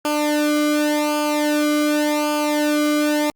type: tone with flanger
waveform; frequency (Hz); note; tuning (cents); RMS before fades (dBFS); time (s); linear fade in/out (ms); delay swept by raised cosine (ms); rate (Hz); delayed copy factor
sawtooth; 298.4; D4; +28; -19; 0.05-3.3; 0; 0.52 to 1.15; 0.88; -0.85
effects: Opus 48 kbps